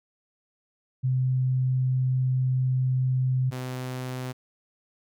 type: tone pair in turn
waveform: sine / sawtooth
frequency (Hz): 128.9 / 127.71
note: C3 / C3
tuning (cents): -26 / -42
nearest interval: unison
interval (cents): 16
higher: first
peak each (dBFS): -21 / -27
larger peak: first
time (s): 1.03-3.51 / 3.51-4.33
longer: first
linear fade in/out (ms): 20
effects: none